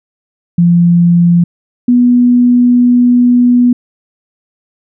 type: tone pair in turn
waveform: sine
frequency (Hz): 172.5 / 244.7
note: F3 / B3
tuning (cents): -21 / -16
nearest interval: tritone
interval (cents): 605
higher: second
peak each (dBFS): -4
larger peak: neither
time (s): 0.58-1.44 / 1.88-3.73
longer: second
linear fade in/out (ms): 5
effects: none